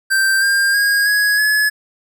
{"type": "tone with pitch steps", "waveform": "square", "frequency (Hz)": [1567, 1599.9, 1633.5, 1667.9, 1702.9], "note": ["G6", "G6", "G#6", "G#6", "G#6"], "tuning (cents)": [-1, 35, -29, 7, 43], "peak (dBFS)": -13, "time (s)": [0.1, 1.7], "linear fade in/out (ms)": 20, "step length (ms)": 320, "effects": []}